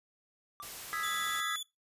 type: tone with exponential decay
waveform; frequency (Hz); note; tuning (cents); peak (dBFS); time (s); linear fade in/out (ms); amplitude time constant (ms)
triangle; 1174.7; D6; 0; -37; 0.6-0.74; 0; 30
type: noise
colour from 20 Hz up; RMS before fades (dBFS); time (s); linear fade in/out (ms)
white; -44; 0.62-1.41; 10
type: chord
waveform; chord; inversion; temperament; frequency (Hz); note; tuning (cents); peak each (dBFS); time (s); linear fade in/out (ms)
triangle; E major seventh; third; equal; 1244.5 / 1318.5 / 1661.2 / 1975.5; D#6 / E6 / G#6 / B6; 0 / 0 / 0 / 0; -37; 0.93-1.56; 0
type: tone with vibrato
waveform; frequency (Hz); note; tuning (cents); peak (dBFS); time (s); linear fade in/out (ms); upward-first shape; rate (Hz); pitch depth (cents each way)
sawtooth; 3454; A7; -33; -34; 1.03-1.63; 5; sine; 18; 21
effects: noise-tail reverb RT60 0.2 s tail -22 dB re dry + resampled to 32000 Hz